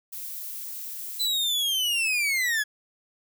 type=noise; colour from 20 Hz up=violet; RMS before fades=-36 dBFS; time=0.12-1.27 s; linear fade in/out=10 ms
type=linear sweep; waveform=40% pulse; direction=down; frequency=4045 to 1661.2 Hz; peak=-22 dBFS; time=1.19-2.64 s; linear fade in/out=20 ms
effects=none